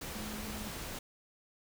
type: tone in noise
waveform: sine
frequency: 213.5 Hz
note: G#3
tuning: 48 cents sharp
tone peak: -43 dBFS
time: 0.15-0.69 s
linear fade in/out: 5 ms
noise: pink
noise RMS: -42 dBFS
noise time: 0.01-0.99 s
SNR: -4 dB
effects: none